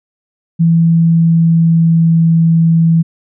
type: tone with pitch glide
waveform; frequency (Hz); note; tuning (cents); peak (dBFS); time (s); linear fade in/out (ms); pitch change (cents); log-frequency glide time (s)
sine; 166.1 to 164.67; E3 to E3; +13 to -2; -6; 0.59-3.03; 20; -15; 0.71-2.23
effects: none